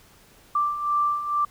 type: beating tone pair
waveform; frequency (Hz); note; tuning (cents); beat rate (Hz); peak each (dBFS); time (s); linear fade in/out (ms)
sine; 1174.7 / 1176.9; D6 / D6; 0 / +3; 2.2; -28 / -22; 0.55-1.45; 5
effects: pink hiss -54 dBFS RMS until 1.5 s